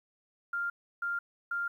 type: tone bursts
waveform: sine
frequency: 1396.9 Hz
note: F6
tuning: in tune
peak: -30 dBFS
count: 3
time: 0.53-1.68 s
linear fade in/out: 5 ms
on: 170 ms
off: 320 ms
effects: 11-bit